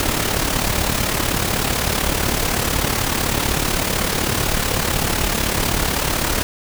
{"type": "noise with amplitude modulation", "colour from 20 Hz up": "pink", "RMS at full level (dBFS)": -17, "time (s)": [0, 6.43], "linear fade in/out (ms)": 0, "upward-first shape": "sine", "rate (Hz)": 35.9, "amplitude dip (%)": 60, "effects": []}